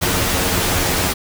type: noise with comb filter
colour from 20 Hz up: pink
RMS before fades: -18 dBFS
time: 0.01-1.14 s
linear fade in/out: 20 ms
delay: 11 ms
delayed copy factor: +0.65
effects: none